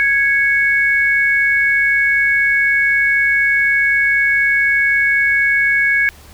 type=tone pair together; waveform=sine; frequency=1659 / 2214 Hz; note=G#6 / C#7; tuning=-2 / -3 cents; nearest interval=perfect fourth; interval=499 cents; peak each=-14 dBFS; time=0-6.09 s; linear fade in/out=0 ms; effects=added 73 Hz sine -42 dBFS peak until 6.33 s + pink hiss -43 dBFS RMS until 6.33 s